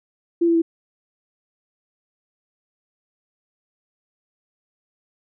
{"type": "tone with pitch steps", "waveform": "sine", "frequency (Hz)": [340, 335.3, 330.7], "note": ["F4", "E4", "E4"], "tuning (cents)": [-46, 30, 6], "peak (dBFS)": -14, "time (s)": [0.41, 0.62], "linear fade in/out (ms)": 10, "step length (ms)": 70, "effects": []}